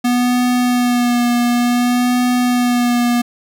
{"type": "tone with vibrato", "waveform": "square", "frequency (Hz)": 244, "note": "B3", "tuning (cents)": -21, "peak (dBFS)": -13, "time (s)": [0.04, 3.22], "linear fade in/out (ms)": 10, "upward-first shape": "sine", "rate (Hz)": 0.56, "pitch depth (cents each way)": 24, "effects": []}